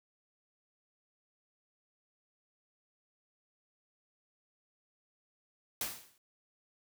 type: noise with exponential decay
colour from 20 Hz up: white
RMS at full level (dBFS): -33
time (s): 5.81-6.18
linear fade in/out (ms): 2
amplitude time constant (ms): 79
effects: none